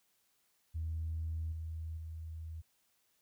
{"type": "tone with level steps", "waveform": "sine", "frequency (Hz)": 80.5, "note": "E2", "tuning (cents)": -41, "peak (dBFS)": [-34, -38, -41], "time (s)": [0.74, 2.62], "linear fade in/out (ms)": 20, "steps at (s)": [1.52, 1.97], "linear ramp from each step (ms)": 5, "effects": ["tanh soft clip ceiling -30 dBFS", "white hiss -75 dBFS RMS until 3.21 s"]}